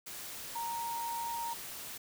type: tone in noise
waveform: sine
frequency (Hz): 932.3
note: A#5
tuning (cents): 0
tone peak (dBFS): -35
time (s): 0.55-1.54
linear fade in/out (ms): 10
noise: white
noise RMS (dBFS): -44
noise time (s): 0.06-1.98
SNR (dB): +6
effects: none